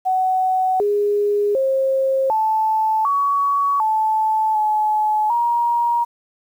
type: tone with pitch steps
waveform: sine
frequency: 748 / 411.4 / 534 / 875 / 1126 / 872 / 855 / 946 Hz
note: F#5 / G#4 / C5 / A5 / C#6 / A5 / A5 / A#5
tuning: +19 / -16 / +35 / -10 / +27 / -16 / -50 / +25 cents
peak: -15 dBFS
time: 0.05-6.05 s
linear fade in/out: 20 ms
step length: 750 ms
effects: 8-bit